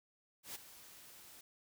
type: noise with ADSR envelope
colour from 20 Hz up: white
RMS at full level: -44 dBFS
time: 0.43-1.41 s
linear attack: 120 ms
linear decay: 17 ms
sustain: -13 dB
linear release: 4 ms
effects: none